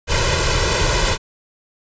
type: noise with comb filter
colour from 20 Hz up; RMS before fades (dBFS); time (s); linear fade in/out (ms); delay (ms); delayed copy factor
pink; -17; 0.07-1.18; 50; 2; +0.8
effects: resampled to 16000 Hz